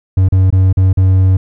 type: tone with dropouts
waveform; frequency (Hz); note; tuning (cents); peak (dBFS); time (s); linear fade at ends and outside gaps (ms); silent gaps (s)
triangle; 94.1; F#2; +30; -4; 0.17-1.37; 5; 0.287-0.322 / 0.504-0.525 / 0.728-0.771 / 0.93-0.972
effects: none